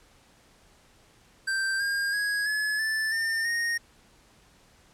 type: tone with pitch steps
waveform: square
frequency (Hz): 1568 / 1613 / 1659.3 / 1707 / 1756 / 1806.4 / 1858.2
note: G6 / G6 / G#6 / G#6 / A6 / A6 / A#6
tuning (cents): 0 / +49 / -2 / +47 / -4 / +45 / -6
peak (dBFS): -26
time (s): 1.47-3.78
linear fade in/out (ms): 10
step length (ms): 330
effects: pink hiss -59 dBFS RMS until 4.93 s + low-pass 10000 Hz 12 dB/octave